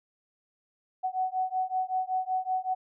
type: beating tone pair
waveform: sine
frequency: 744 / 749.3 Hz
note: F#5 / F#5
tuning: +9 / +22 cents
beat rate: 5.3 Hz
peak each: -30 dBFS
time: 1.03-2.75 s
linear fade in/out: 20 ms
effects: none